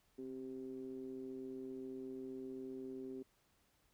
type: ring-modulated tone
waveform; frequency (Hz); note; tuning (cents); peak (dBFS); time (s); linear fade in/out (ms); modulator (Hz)
triangle; 63.9; C2; -40; -39; 0.18-3.23; 10; 327
effects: pink hiss -75 dBFS RMS until 3.93 s